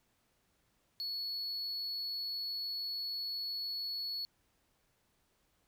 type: tone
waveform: triangle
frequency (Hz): 4393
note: C#8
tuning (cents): -16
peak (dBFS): -35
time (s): 1-4.25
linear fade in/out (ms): 0
effects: pink hiss -75 dBFS RMS until 5.67 s